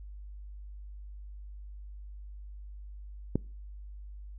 click, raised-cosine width 3 ms, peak -13 dBFS, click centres 3.356 s, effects noise-tail reverb RT60 0.4 s tail -26 dB re dry + added 50 Hz sine -42 dBFS peak until 4.38 s

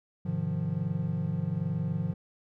triangle chord, F minor seventh, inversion first, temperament equal with one note detuned, 103.83 / 130.81 / 153.51 / 174.61 Hz, Ab2 / C3 / Eb3 / F3, 0 / 0 / -23 / 0 cents, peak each -34 / -35 / -30 / -30 dBFS, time 0.25-2.14 s, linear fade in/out 10 ms, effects none

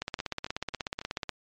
two click trains, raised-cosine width 0.2 ms, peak -20 / -14 dBFS, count 4 / 22, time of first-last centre 0.19-1.014 / 0.02-1.293 s, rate 3.64 / 16.5 Hz, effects low-pass 6000 Hz 12 dB/octave + MP3 64 kbps

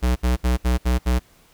square tone bursts, 61.8 Hz, B1, 2 cents sharp, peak -17 dBFS, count 6, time 0.02-1.195 s, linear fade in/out 20 ms, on 140 ms, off 67 ms, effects pink hiss -55 dBFS RMS until 1.53 s

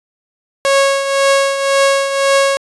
sawtooth tone with tremolo, 550 Hz, C#5, 14 cents flat, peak -4 dBFS, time 0.65-2.57 s, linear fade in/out 0 ms, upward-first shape triangle, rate 1.9 Hz, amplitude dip 65%, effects resampled to 24000 Hz

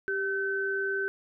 sine tone pair together, 392.8 / 1529 Hz, G4 / G6, +4 / -44 cents, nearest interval 2 octaves, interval 2352 cents, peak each -31 / -29 dBFS, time 0.08-1.08 s, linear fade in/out 0 ms, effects none

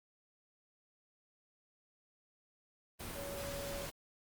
sine tone in noise, 563 Hz, C#5, 27 cents sharp, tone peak -43 dBFS, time 3.15-3.87 s, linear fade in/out 20 ms, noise pink, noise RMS -44 dBFS, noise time 2.99-3.91 s, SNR -2 dB, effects Opus 24 kbps

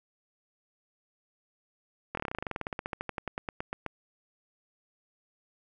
slowing click train, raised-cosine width 0.5 ms, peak -18 dBFS, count 28, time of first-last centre 2.15-3.863 s, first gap 23 ms, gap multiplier 1.07, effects none

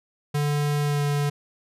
square tone with pitch glide, 146.4 to 144.8 Hz, D3 to D3, -5 to -24 cents, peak -22 dBFS, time 0.34-1.3 s, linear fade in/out 10 ms, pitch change -19 cents, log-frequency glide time 0.82-1.02 s, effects resampled to 32000 Hz

